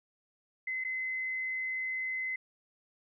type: tone with dropouts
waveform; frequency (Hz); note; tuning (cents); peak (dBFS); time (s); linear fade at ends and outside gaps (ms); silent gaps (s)
sine; 2046; C7; -39; -32; 0.67-2.36; 5; 0.84-0.847
effects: none